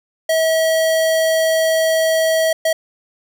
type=tone bursts at uneven times; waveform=square; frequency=644 Hz; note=E5; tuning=41 cents flat; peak=-14 dBFS; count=2; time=0.29-2.53 / 2.65-2.73 s; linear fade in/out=5 ms; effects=none